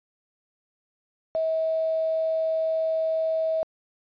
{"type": "tone with quantisation", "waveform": "sine", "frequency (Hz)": 643, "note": "E5", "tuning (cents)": -43, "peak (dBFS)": -22, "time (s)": [1.35, 3.63], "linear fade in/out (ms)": 0, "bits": 7, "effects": ["resampled to 11025 Hz"]}